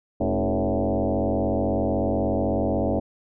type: tone with frequency modulation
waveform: sine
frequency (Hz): 171.2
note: F3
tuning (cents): -34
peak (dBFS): -20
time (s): 0.2-3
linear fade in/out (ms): 10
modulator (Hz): 96.2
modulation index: 5.6
effects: none